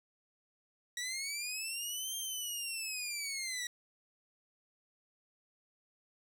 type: linear two-way sweep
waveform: 15% pulse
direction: up then down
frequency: 1915 to 3192 to 1915 Hz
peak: -30 dBFS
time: 0.97-3.67 s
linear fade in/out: 2 ms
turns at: 2.16 s
effects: none